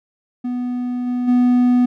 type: tone with level steps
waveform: triangle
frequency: 246.9 Hz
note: B3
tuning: in tune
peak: -18 / -16 / -9 dBFS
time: 0.44-1.86 s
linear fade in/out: 10 ms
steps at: 1.06 / 1.27 s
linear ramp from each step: 20 ms
effects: none